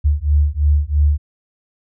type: beating tone pair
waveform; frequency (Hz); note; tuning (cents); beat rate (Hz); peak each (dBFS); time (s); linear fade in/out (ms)
sine; 72.2 / 75.2; D2 / D2; -29 / +42; 3; -15; 0.04-1.18; 20
effects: none